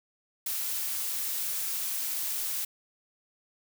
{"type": "noise", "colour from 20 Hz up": "blue", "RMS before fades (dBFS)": -32, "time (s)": [0.46, 2.65], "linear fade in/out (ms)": 5, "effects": []}